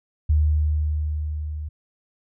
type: tone with level ramp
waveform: sine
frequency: 76 Hz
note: D#2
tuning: 40 cents flat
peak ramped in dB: -14 to -28 dBFS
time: 0.29-1.69 s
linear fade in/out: 10 ms
effects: none